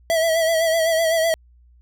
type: tone with vibrato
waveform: square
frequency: 653 Hz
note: E5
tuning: 17 cents flat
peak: -17 dBFS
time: 0.1-1.34 s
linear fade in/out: 0 ms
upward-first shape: sine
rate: 7.9 Hz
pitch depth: 45 cents each way
effects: added 60 Hz sine -49 dBFS peak until 1.81 s